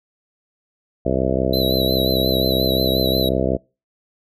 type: harmonic tone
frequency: 65.2 Hz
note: C2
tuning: 5 cents flat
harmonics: 1 / 2 / 3 / 4 / 5 / 6 / 7 / 8 / 9 / 10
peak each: -26 / -26 / -26 / -26 / -26 / -26 / -26 / -26 / -26 / -26 dBFS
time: 1.05-3.57 s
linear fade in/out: 10 ms
type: tone with vibrato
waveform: square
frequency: 3969 Hz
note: B7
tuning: 8 cents sharp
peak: -22 dBFS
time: 1.53-3.29 s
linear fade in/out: 5 ms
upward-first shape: sine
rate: 5.6 Hz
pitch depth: 51 cents each way
effects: noise-tail reverb RT60 0.3 s tail -25 dB re dry